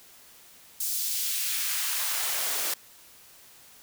white noise with high-pass filter sweep, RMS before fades -29 dBFS, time 0.8-2.74 s, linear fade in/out 5 ms, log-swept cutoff 6200 to 350 Hz, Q 0.89, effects white hiss -53 dBFS RMS until 3.82 s

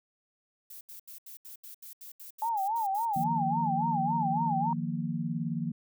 violet noise bursts, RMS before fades -46 dBFS, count 14, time 0.7-3.241 s, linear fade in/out 5 ms, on 110 ms, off 77 ms
sine tone with vibrato, 847 Hz, G#5, 34 cents sharp, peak -27 dBFS, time 2.42-4.73 s, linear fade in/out 2 ms, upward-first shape sine, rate 3.6 Hz, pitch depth 170 cents each way
sine chord, Eb suspended second, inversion none, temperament equal, 155.56 / 174.61 / 233.1 Hz, Eb3 / F3 / Bb3, 0 / 0 / 0 cents, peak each -34 dBFS, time 3.16-5.72 s, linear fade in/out 5 ms
effects none

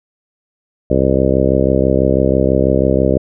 harmonic tone, 66.1 Hz, C2, 18 cents sharp, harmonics 1 / 2 / 3 / 4 / 5 / 6 / 7 / 8 / 9, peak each -19 / -19 / -19 / -19 / -19 / -19 / -19 / -19 / -19 dBFS, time 0.9-3.18 s, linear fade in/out 5 ms, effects none

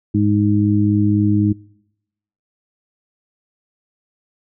harmonic tone, 103.83 Hz, G#2, in tune, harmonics 1 / 2 / 3, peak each -17 / -17 / -17 dBFS, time 0.14-1.53 s, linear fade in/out 10 ms, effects noise-tail reverb RT60 0.9 s tail -26 dB re dry

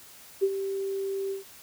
sine tone with ADSR envelope, 390 Hz, G4, 9 cents flat, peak -18 dBFS, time 0.41-1.44 s, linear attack 25 ms, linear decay 53 ms, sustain -10 dB, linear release 130 ms, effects white hiss -50 dBFS RMS until 1.62 s

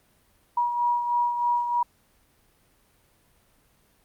sine beating tone pair, 960 / 963.2 Hz, B5 / B5, -49 / -44 cents, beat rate 3.2 Hz, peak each -22 / -31 dBFS, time 0.57-1.83 s, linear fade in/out 5 ms, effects pink hiss -63 dBFS RMS until 4.04 s + Opus 32 kbps

